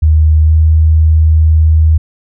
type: tone with pitch glide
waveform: sine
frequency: 77.78 to 78.96 Hz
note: D#2 to D#2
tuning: 0 to +26 cents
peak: -4 dBFS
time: 0.02-1.98 s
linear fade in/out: 10 ms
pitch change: +26 cents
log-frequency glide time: 0.45-0.51 s
effects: none